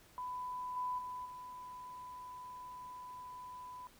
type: tone with level steps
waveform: sine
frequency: 998 Hz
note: B5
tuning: 18 cents sharp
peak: -39 / -35 / -41 / -46 dBFS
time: 0.18-3.87 s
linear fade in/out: 0 ms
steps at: 0.76 / 0.98 / 1.25 s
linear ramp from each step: 10 ms
effects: pink hiss -63 dBFS RMS until 3.99 s